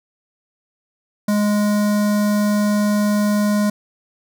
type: tone with notch filter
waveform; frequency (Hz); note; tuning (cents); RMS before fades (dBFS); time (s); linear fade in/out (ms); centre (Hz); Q
square; 207.7; G#3; 0; -17; 1.28-3.7; 5; 2800; 1.1
effects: none